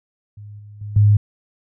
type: tone with level steps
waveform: sine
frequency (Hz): 103.83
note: G#2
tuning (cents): 0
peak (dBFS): -34 / -37 / -27 / -9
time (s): 0.37-1.17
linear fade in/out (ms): 5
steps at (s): 0.59 / 0.81 / 0.96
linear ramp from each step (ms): 5
effects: none